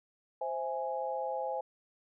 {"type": "chord", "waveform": "sine", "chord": "C augmented", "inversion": "none", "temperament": "equal", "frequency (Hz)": [523.3, 659.3, 830.6], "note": ["C5", "E5", "G#5"], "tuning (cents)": [0, 0, 0], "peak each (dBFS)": [-36, -39, -36], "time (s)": [0.41, 1.61], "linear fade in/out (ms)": 5, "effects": []}